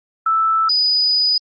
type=tone pair in turn; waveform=sine; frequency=1318.5 / 4964 Hz; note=E6 / D#8; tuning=0 / -5 cents; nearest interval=octave + major seventh; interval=2295 cents; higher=second; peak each=-13 dBFS; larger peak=neither; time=0.26-0.69 / 0.69-1.38 s; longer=second; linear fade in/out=5 ms; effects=Opus 24 kbps